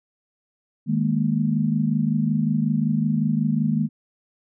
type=chord; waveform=sine; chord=D# suspended fourth; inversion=none; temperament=equal; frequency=155.56 / 207.7 / 233.1 Hz; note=D#3 / G#3 / A#3; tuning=0 / 0 / 0 cents; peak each=-23 / -23 / -23 dBFS; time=0.86-3.89 s; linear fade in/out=50 ms; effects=none